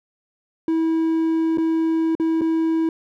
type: tone with dropouts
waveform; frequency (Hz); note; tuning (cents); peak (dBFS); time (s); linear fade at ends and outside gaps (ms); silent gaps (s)
triangle; 324.4; E4; -28; -15; 0.68-2.89; 2; 1.574-1.582 / 2.152-2.198 / 2.411-2.416
effects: none